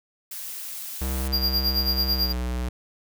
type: noise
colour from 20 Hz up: blue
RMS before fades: -35 dBFS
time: 0.31-1.28 s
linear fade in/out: 5 ms
type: tone with pitch glide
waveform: square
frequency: 66 to 61.58 Hz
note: C2 to B1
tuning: +16 to -4 cents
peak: -26 dBFS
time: 1.01-2.69 s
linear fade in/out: 5 ms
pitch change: -120 cents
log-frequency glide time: 2.12-2.35 s
type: tone with tremolo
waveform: square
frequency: 4784 Hz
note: D8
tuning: 31 cents sharp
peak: -20 dBFS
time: 1.32-2.33 s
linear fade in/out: 20 ms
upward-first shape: sine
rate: 9.1 Hz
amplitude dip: 75%
effects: none